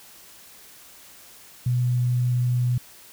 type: tone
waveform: sine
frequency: 123.47 Hz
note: B2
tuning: in tune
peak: -19 dBFS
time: 1.66-2.78 s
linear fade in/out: 5 ms
effects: white hiss -48 dBFS RMS until 3.12 s